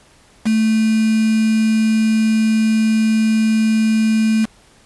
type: tone with quantisation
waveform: sine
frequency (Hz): 220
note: A3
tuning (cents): 0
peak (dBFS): -12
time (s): 0.45-4.46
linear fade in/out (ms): 20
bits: 4
effects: pink hiss -50 dBFS RMS until 4.85 s + resampled to 24000 Hz